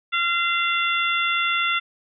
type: harmonic tone with a mistuned harmonic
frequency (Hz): 687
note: F5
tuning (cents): -29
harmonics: 2 / 3 / 4 / 5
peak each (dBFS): -23 / -25 / -26 / -27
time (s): 0.12-1.8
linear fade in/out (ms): 20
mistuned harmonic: 5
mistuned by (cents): +17
effects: none